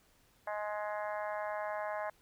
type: harmonic tone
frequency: 209.7 Hz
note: G#3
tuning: 17 cents sharp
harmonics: 3 / 4 / 5 / 6 / 7 / 8 / 9 / 10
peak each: -38 / -41 / -43 / -50 / -50 / -46 / -53 / -53 dBFS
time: 0.47-2.1 s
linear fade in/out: 5 ms
effects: pink hiss -68 dBFS RMS until 2.21 s